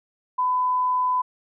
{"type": "tone", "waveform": "sine", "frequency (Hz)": 1004, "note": "B5", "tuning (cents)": 28, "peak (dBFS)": -19, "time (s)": [0.38, 1.22], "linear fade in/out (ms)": 10, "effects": []}